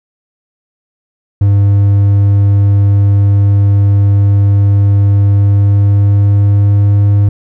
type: tone with pitch glide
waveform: triangle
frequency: 100.4 to 101.57 Hz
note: G2 to G#2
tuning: +42 to -38 cents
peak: -3 dBFS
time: 1.41-7.29 s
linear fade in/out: 5 ms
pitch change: +20 cents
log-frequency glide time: 5.21-7.05 s
effects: none